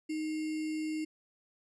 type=tone with sample-and-hold; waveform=sine; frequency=311.1 Hz; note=D#4; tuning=in tune; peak=-32 dBFS; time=0.09-1.05 s; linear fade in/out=10 ms; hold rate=2450 Hz; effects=resampled to 22050 Hz